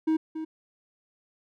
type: tone with echo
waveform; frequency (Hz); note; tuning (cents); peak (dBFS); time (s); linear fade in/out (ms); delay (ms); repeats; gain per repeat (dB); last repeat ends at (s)
triangle; 316.8; D#4; +31; -19; 0.07-0.17; 10; 280; 1; -10; 0.45
effects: none